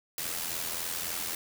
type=noise with amplitude modulation; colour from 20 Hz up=white; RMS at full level=-32 dBFS; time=0.18-1.35 s; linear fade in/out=2 ms; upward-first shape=sine; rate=83.5 Hz; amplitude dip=55%; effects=none